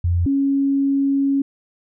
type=tone pair in turn; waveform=sine; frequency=87 / 276.2 Hz; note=F2 / C#4; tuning=-6 / -6 cents; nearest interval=octave + minor sixth; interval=2000 cents; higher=second; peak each=-15 dBFS; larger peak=neither; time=0.04-0.26 / 0.26-1.42 s; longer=second; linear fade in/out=5 ms; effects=none